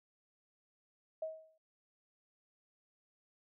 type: tone with exponential decay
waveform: sine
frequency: 636 Hz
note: D#5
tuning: 38 cents sharp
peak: -34 dBFS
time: 1.22-1.58 s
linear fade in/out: 5 ms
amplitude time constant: 77 ms
effects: none